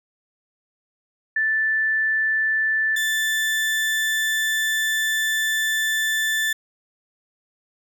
sine / 35% pulse tone pair in turn, 1760 / 1760 Hz, A6 / A6, 0 / 0 cents, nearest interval unison, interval 0 cents, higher neither, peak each -18 dBFS, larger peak neither, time 1.36-2.96 / 2.96-6.53 s, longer second, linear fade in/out 5 ms, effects none

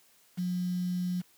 sine tone with quantisation, 180 Hz, F#3, 47 cents flat, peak -28 dBFS, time 0.37-1.22 s, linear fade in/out 20 ms, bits 8, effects white hiss -63 dBFS RMS until 1.37 s + high-pass 100 Hz 12 dB/octave

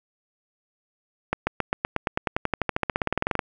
accelerating click train, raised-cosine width 0.5 ms, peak -7 dBFS, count 27, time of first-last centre 1.33-3.392 s, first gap 140 ms, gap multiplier 0.95, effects none

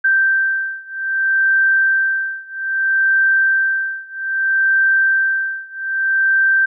sine beating tone pair, 1565 / 1565.62 Hz, G6 / G6, -3 / -3 cents, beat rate 0.62 Hz, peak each -16 / -17 dBFS, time 0.04-6.66 s, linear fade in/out 10 ms, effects none

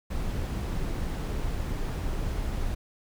brown noise, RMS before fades -30 dBFS, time 0.1-2.75 s, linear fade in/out 10 ms, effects none

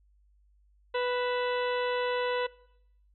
harmonic tone with a mistuned harmonic, 493.9 Hz, B4, in tune, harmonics 1 / 2 / 3 / 4 / 5 / 6 / 7 / 8, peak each -28 / -34 / -38 / -40 / -42 / -44 / -45 / -46 dBFS, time 0.94-2.47 s, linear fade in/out 10 ms, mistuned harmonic 5, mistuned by +110 cents, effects noise-tail reverb RT60 0.8 s tail -22 dB re dry + added 50 Hz sine -61 dBFS peak until 3.14 s

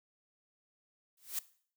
blue noise with exponential growth, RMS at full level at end -32 dBFS, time 1.17-1.39 s, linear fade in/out 5 ms, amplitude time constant 46 ms, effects noise-tail reverb RT60 0.5 s tail -18 dB re dry

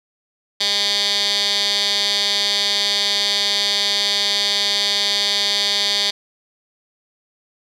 15% pulse tone with band-pass filter, 202.6 Hz, G#3, 43 cents flat, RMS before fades -19 dBFS, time 0.6-6.11 s, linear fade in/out 10 ms, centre 4100 Hz, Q 6.2, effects none

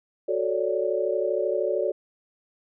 sine chord, D major seventh, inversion first, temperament equal, 370 / 440 / 554.4 / 587.3 Hz, F#4 / A4 / C#5 / D5, 0 / 0 / 0 / 0 cents, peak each -28 dBFS, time 0.28-1.92 s, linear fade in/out 10 ms, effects none

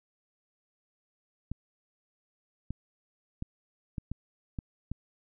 clicks, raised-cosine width 5 ms, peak -22 dBFS, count 7, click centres 1.516 / 2.706 / 3.424 / 3.982 / 4.116 / 4.588 / 4.916 s, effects none

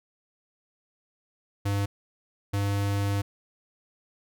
square tone bursts at uneven times, 100.4 Hz, G2, 42 cents sharp, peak -25 dBFS, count 2, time 1.65-1.86 / 2.53-3.22 s, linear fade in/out 10 ms, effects none

